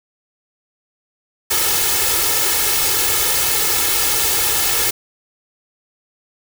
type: noise with comb filter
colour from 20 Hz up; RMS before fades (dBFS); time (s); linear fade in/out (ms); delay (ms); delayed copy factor
white; -17; 1.5-4.91; 10; 2.3; +0.85
effects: none